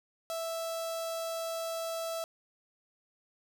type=tone with notch filter; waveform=sawtooth; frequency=659.3 Hz; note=E5; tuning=in tune; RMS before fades=-36 dBFS; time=0.3-2.24 s; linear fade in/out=0 ms; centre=2100 Hz; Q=1.2; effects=none